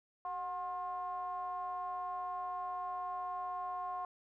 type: ring-modulated tone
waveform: triangle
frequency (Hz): 170.3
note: F3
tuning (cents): -43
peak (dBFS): -32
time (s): 0.25-4.05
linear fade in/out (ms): 2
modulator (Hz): 898
effects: none